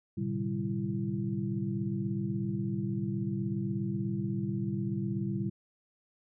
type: tone cluster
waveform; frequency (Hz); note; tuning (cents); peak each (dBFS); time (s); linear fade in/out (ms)
sine; 111.1 / 127.5 / 148.1 / 195.5 / 334.1; A2 / C3 / D3 / G3 / E4; +17 / -44 / +15 / -4 / +23; -38 / -37 / -38 / -33 / -39; 0.17-5.5; 10
effects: none